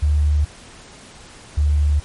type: tone pair in turn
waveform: sine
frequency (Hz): 74.2 / 73.6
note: D2 / D2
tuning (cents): +18 / +4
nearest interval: unison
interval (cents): 14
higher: first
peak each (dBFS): -13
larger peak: neither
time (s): 0.02-0.45 / 1.57-2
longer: neither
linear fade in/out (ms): 10
effects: pink hiss -42 dBFS RMS until 2.04 s + MP3 48 kbps